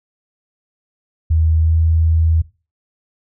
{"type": "tone with pitch glide", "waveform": "sine", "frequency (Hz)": [80, 81.07], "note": ["D#2", "E2"], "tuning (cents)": [49, -28], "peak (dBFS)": -11, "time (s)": [1.3, 2.42], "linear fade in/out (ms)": 10, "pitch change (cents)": 23, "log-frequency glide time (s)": [1.62, 1.73], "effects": ["noise-tail reverb RT60 0.3 s tail -18 dB re dry"]}